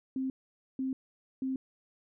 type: tone bursts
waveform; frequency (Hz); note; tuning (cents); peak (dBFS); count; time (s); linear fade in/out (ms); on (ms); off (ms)
sine; 263.3; C4; +11; -30; 3; 0.16-1.56; 2; 140; 490
effects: none